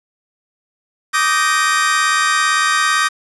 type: chord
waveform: 40% pulse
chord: Eb major seventh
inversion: third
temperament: just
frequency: 1166.7 / 1244.5 / 1555.6 / 1866.8 Hz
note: D6 / Eb6 / G6 / Bb6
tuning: -12 / 0 / -14 / +2 cents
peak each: -18 dBFS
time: 1.13-3.09 s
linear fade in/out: 20 ms
effects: resampled to 24000 Hz + 7-bit